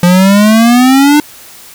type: exponential sweep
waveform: square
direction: up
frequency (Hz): 173.7 to 301.3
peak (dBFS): -4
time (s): 0.03-1.2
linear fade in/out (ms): 2
effects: white hiss -34 dBFS RMS until 1.74 s